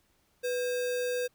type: tone with sample-and-hold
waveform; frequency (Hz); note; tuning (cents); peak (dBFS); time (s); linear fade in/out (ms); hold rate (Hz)
sine; 493.9; B4; 0; -28; 0.43-1.28; 20; 2100
effects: pink hiss -70 dBFS RMS until 1.34 s